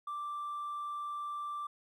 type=tone with hard clipping; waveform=triangle; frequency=1174.7 Hz; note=D6; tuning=in tune; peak=-36 dBFS; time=0.07-1.67 s; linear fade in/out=5 ms; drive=2 dB; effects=none